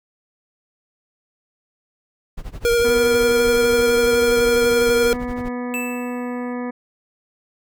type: noise with tremolo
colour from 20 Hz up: brown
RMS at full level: -29 dBFS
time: 2.37-5.49 s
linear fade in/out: 10 ms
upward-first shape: sine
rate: 12 Hz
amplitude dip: 90%
type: tone with vibrato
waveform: square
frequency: 471.1 Hz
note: A#4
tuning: 18 cents sharp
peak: -15 dBFS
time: 2.65-5.13 s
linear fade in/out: 0 ms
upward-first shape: square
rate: 12 Hz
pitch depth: 14 cents each way
type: harmonic tone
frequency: 245.8 Hz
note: B3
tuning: 8 cents flat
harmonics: 1 / 2 / 3 / 4 / 5 / 7 / 8 / 9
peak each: -25 / -30 / -37 / -36 / -40 / -40 / -45 / -44 dBFS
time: 2.84-6.71 s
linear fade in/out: 10 ms
type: tone with exponential decay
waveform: square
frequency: 2637 Hz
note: E7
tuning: in tune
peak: -23 dBFS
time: 5.74-6.53 s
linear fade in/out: 0 ms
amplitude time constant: 170 ms
effects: none